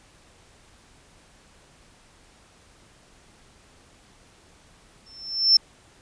sine tone with exponential growth, 5350 Hz, E8, 25 cents sharp, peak -10 dBFS, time 5.06-5.57 s, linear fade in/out 5 ms, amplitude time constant 110 ms, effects pink hiss -55 dBFS RMS until 6.01 s + resampled to 22050 Hz

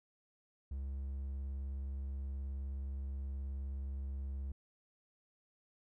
triangle tone with vibrato, 68 Hz, C#2, 33 cents flat, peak -36 dBFS, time 0.71-4.52 s, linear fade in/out 5 ms, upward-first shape triangle, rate 19 Hz, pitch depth 27 cents each way, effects none

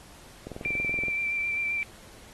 click train, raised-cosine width 2 ms, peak -24 dBFS, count 14, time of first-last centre 0.47-1.083 s, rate 21.2 Hz
sine tone with vibrato, 2349 Hz, D7, in tune, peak -26 dBFS, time 0.65-1.83 s, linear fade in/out 0 ms, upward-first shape sine, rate 7.6 Hz, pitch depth 18 cents each way
effects pink hiss -51 dBFS RMS until 2.33 s + AAC 32 kbps

